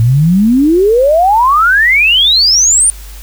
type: exponential sweep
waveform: sine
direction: up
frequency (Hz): 109.3 to 9397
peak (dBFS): -5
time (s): 0-2.9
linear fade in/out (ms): 0
effects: added 50 Hz sine -27 dBFS peak until 3.22 s + white hiss -36 dBFS RMS until 3.22 s